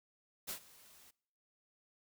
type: noise with ADSR envelope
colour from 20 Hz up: white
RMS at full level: -40 dBFS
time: 0.47-1.11 s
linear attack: 24 ms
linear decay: 99 ms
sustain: -21 dB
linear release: 10 ms
effects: noise-tail reverb RT60 0.7 s tail -24 dB re dry